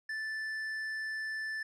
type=tone with tanh clipping; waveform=sine; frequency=1757 Hz; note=A6; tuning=3 cents flat; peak=-36 dBFS; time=0.09-1.63 s; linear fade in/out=5 ms; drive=7 dB; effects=none